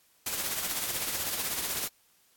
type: noise with tremolo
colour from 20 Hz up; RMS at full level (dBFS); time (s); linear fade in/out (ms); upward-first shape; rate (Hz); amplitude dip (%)
white; -30; 0.26-1.88; 5; triangle; 16; 50
effects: white hiss -65 dBFS RMS until 2.36 s + AAC 64 kbps